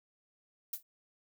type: noise with exponential decay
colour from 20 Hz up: violet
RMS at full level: -32 dBFS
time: 0.73-0.83 s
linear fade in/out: 5 ms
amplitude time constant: 21 ms
effects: none